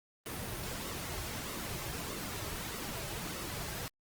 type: noise with flanger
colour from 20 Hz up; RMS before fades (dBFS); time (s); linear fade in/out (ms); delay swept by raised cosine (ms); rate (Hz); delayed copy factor
pink; -40; 0.26-3.88; 0; 1.2 to 4.2; 1.6; -0.5
effects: Opus 32 kbps

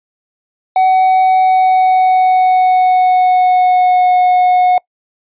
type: tone with pitch glide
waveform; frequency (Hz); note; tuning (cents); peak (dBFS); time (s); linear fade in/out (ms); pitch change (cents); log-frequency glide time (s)
triangle; 751 to 728.4; F#5 to F#5; +26 to -27; -5; 0.76-4.78; 2; -53; 1.29-4.15
effects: noise-tail reverb RT60 0.1 s tail -24 dB re dry + resampled to 8000 Hz

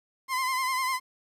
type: tone with vibrato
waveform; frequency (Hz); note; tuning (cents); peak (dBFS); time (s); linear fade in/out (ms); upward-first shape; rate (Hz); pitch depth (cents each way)
30% pulse; 1036; C6; -17; -23; 0.28-1; 50; sine; 10; 51
effects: resampled to 32000 Hz + 10-bit

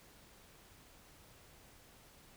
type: silence
effects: pink hiss -61 dBFS RMS until 2.36 s

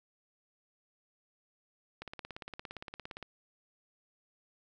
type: click train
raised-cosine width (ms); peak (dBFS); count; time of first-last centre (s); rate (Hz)
0.3; -26; 22; 2.02-3.227; 17.4
effects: none

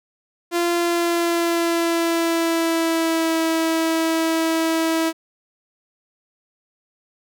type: tone with pitch glide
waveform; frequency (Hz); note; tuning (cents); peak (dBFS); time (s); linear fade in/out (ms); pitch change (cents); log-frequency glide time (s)
sawtooth; 344.6 to 325.3; F4 to E4; -23 to -23; -14; 0.51-5.13; 50; -100; 0.73-3.37
effects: none

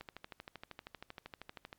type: click train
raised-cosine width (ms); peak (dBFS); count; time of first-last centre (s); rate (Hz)
0.3; -29; 23; 0.01-1.729; 12.8
effects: pink hiss -74 dBFS RMS until 1.78 s + MP3 96 kbps

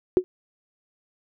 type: tone with exponential decay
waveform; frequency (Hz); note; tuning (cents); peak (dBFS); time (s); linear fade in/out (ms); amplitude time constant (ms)
sine; 366.2; F#4; -18; -9; 0.17-0.24; 0; 15
effects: none

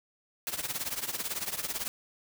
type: noise with tremolo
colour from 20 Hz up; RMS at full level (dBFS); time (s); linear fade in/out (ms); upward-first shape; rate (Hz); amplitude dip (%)
white; -31; 0.47-1.88; 0; triangle; 18; 90
effects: none

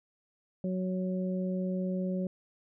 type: harmonic tone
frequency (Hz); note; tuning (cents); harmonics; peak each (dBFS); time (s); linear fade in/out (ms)
185; F#3; 0; 1 / 2 / 3; -30 / -39 / -38; 0.64-2.27; 2
effects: none

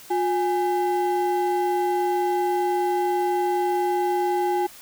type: ring-modulated tone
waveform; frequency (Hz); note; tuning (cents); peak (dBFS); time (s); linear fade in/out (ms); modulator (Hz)
triangle; 591; D5; +11; -15; 0.1-4.67; 10; 234
effects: white hiss -45 dBFS RMS until 4.81 s

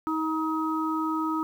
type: harmonic tone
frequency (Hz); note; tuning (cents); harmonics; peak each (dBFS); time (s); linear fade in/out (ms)
316.6; D#4; +30; 1 / 3 / 4; -27 / -33 / -30; 0.07-1.43; 0
effects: 9-bit

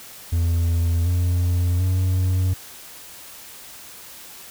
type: tone with pitch steps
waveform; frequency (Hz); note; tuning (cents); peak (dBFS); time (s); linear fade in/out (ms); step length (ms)
triangle; 84.5 / 88.24 / 92.15; E2 / F2 / F#2; +43 / +18 / -7; -15; 0.32-2.54; 10; 740
effects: white hiss -41 dBFS RMS until 4.5 s

